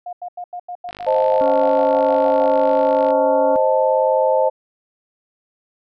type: tone bursts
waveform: sine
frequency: 712 Hz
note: F5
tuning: 33 cents sharp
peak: -26 dBFS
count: 16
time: 0.06-2.469 s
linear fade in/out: 5 ms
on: 69 ms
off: 87 ms
type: click train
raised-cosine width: 0.3 ms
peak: -20 dBFS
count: 114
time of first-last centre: 0.89-3.106 s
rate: 51 Hz
type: chord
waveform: sine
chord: A diminished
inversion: first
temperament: equal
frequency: 523.3 / 622.3 / 880 Hz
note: C5 / Eb5 / A5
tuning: 0 / 0 / 0 cents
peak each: -16 / -18 / -19 dBFS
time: 1.06-4.5 s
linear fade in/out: 20 ms
type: harmonic tone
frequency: 278.6 Hz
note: C#4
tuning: 9 cents sharp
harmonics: 1 / 2 / 3 / 4 / 5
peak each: -24 / -33 / -37 / -35 / -37 dBFS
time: 1.41-3.56 s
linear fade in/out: 0 ms
effects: none